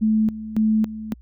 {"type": "tone with tremolo", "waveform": "sine", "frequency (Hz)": 217.6, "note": "A3", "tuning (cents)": -19, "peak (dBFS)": -15, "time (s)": [0.01, 1.14], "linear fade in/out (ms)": 20, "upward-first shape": "square", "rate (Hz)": 1.8, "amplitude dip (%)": 80, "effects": ["added 60 Hz sine -44 dBFS peak until 1.21 s"]}